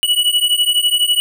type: beating tone pair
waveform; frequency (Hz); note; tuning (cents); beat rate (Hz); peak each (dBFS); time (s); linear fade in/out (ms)
square; 2932 / 2944; F#7 / F#7; -16 / -9; 12; -16; 0.03-1.2; 0
effects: none